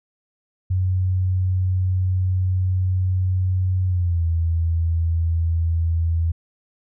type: tone with pitch glide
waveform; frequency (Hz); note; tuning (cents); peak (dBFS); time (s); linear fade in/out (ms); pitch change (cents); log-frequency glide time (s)
sine; 92.5 to 82.89; F#2 to E2; 0 to +10; -17; 0.7-6.32; 10; -190; 3.86-4.25
effects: none